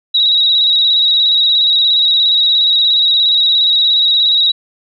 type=tone with vibrato; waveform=sine; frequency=3843 Hz; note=B7; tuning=48 cents flat; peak=-8 dBFS; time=0.14-4.52 s; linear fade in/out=10 ms; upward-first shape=square; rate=17 Hz; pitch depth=30 cents each way; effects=none